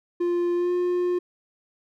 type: tone with pitch glide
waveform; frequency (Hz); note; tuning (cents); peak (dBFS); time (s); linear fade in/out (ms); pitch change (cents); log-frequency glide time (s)
triangle; 349.2 to 356.1; F4 to F4; 0 to +34; -19; 0.2-1.19; 10; +34; 0.55-0.72
effects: none